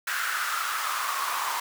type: noise with high-pass filter sweep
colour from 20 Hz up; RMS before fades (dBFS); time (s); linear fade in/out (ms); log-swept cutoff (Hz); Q
pink; -29; 0.07-1.6; 5; 1500 to 1000; 5.5
effects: none